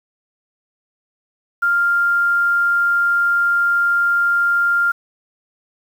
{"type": "tone", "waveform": "sine", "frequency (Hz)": 1396.9, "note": "F6", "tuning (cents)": 0, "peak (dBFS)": -13, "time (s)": [1.62, 4.92], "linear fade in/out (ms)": 10, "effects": ["7-bit"]}